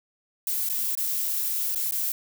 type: noise with dropouts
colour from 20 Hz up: violet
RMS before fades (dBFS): -27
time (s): 0.47-2.12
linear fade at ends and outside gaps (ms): 2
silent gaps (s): 0.69-0.697 / 0.952-0.974 / 1.749-1.757 / 1.911-1.922
effects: none